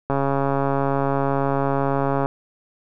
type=click train; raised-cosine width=1 ms; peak=-8 dBFS; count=299; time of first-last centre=0.1-2.259 s; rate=138 Hz; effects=none